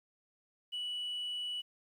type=tone; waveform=sine; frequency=2950 Hz; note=F#7; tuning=6 cents flat; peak=-34 dBFS; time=0.72-1.62 s; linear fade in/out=20 ms; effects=tanh soft clip ceiling -33 dBFS + 11-bit